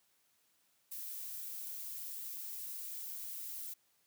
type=noise; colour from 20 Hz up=violet; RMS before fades=-44 dBFS; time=0.91-3.74 s; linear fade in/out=10 ms; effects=white hiss -74 dBFS RMS until 4.06 s + high-pass 80 Hz 12 dB/octave